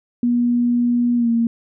sine tone with pitch glide, 241 to 231.7 Hz, B3 to A#3, -42 to -10 cents, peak -14 dBFS, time 0.23-1.47 s, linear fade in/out 2 ms, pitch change -68 cents, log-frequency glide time 1.16-1.29 s, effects none

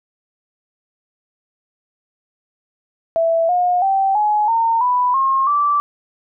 sine tone with pitch steps, 661 / 716.7 / 777 / 842.5 / 913.4 / 990.4 / 1073.8 / 1164.2 Hz, E5 / F5 / G5 / G#5 / A#5 / B5 / C6 / D6, +5 / +45 / -16 / +25 / -36 / +5 / +45 / -15 cents, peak -13 dBFS, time 3.16-5.8 s, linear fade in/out 0 ms, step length 330 ms, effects none

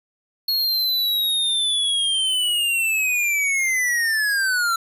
square linear sweep, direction down, 4326 to 1340 Hz, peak -19 dBFS, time 0.48-4.76 s, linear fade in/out 5 ms, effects resampled to 32000 Hz + 9-bit

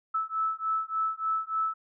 sine beating tone pair, 1307 / 1310.4 Hz, E6 / E6, -15 / -11 cents, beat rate 3.4 Hz, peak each -30 dBFS, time 0.14-1.74 s, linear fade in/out 10 ms, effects none

